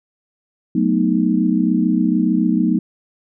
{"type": "chord", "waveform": "sine", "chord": "B dominant seventh", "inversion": "second", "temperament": "equal", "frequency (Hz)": [185, 220, 246.9, 311.1], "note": ["F#3", "A3", "B3", "D#4"], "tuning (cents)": [0, 0, 0, 0], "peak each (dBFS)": -19, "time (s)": [0.75, 2.79], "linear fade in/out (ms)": 5, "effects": []}